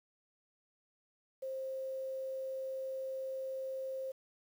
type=tone with quantisation; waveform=sine; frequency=529 Hz; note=C5; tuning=19 cents sharp; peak=-37 dBFS; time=1.42-4.12 s; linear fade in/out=10 ms; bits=10; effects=none